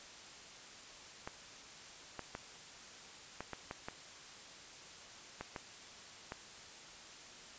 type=clicks; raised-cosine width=0.5 ms; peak=-26 dBFS; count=10; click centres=1.275 / 2.193 / 2.351 / 3.406 / 3.533 / 3.711 / 3.885 / 5.41 / 5.562 / 6.321 s; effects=white hiss -53 dBFS RMS until 7.58 s + resampled to 16000 Hz